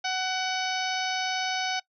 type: harmonic tone with a mistuned harmonic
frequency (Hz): 747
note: F#5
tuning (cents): +16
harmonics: 1 / 2 / 3 / 4 / 5 / 6 / 7 / 8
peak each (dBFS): -30 / -33 / -35 / -36 / -37 / -38 / -38 / -39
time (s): 0.04-1.8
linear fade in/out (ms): 10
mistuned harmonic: 3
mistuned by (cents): +19
effects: noise-tail reverb RT60 0.1 s tail -21 dB re dry